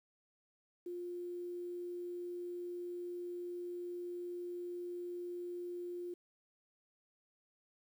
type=tone with quantisation; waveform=sine; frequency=352.4 Hz; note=F4; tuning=16 cents sharp; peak=-40 dBFS; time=0.86-6.14 s; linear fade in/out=5 ms; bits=11; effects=none